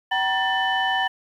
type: tone cluster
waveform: sine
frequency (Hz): 765 / 950 / 1777 / 3000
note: G5 / A#5 / A6 / F#7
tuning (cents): -42 / +33 / +17 / +23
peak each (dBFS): -23 / -27 / -23 / -27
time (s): 0.11-1.08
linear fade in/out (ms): 10
effects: tanh soft clip ceiling -12 dBFS + 9-bit